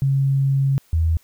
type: tone pair in turn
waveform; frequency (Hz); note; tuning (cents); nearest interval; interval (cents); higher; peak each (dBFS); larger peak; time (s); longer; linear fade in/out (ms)
sine; 136.7 / 81.28; C#3 / E2; -24 / -24; major sixth; 900; first; -15; neither; 0.02-0.78 / 0.93-1.17; first; 0
effects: white hiss -57 dBFS RMS until 1.23 s